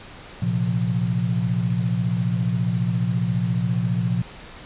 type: chord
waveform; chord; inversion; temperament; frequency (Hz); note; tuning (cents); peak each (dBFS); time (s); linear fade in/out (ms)
sine; Bb suspended second; none; just; 116.54 / 131.11 / 174.81; Bb2 / C3 / F3; 0 / +4 / +2; -23 / -26 / -23; 0.42-4.22; 5
effects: pink hiss -41 dBFS RMS until 4.65 s + resampled to 8000 Hz